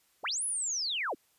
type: linear two-way sweep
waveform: sine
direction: up then down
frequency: 174.61 to 10640 to 174.61 Hz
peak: -30 dBFS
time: 0.23-1.15 s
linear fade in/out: 20 ms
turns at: 0.44 s
effects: white hiss -69 dBFS RMS until 1.38 s + resampled to 32000 Hz